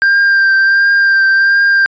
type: tone with vibrato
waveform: triangle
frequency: 1586 Hz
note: G6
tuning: 20 cents sharp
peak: -5 dBFS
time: 0.02-1.86 s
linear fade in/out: 0 ms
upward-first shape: triangle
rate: 1.4 Hz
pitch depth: 24 cents each way
effects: resampled to 16000 Hz